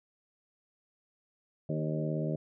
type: harmonic tone with a mistuned harmonic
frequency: 77.4 Hz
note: D#2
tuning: 9 cents flat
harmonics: 2 / 3 / 4 / 5 / 6 / 7 / 8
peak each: -32 / -39 / -39 / -40 / -46 / -40 / -40 dBFS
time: 1.69-2.36 s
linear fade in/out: 5 ms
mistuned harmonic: 5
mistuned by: +21 cents
effects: none